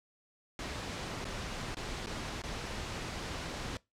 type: noise with dropouts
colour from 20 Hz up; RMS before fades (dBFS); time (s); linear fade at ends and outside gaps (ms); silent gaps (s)
pink; -39; 0.59-3.77; 1; 1.244-1.252 / 1.746-1.769 / 2.061-2.07 / 2.419-2.437
effects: noise-tail reverb RT60 0.2 s tail -21 dB re dry + low-pass 6000 Hz 12 dB/octave